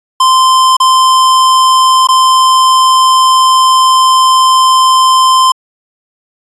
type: tone with dropouts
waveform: square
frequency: 1039 Hz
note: C6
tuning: 12 cents flat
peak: -5 dBFS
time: 0.2-5.52 s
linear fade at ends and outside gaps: 5 ms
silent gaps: 0.768-0.801 / 2.072-2.087 s
effects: resampled to 24000 Hz